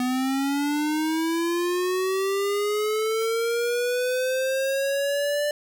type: linear sweep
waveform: square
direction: up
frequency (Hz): 248.1 to 591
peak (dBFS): -23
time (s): 0-5.51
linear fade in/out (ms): 2
effects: none